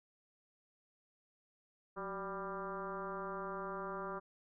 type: tone with frequency modulation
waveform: sine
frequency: 784 Hz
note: G5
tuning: in tune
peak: -39 dBFS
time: 1.96-4.2 s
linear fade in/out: 20 ms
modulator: 201 Hz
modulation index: 2.9
effects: none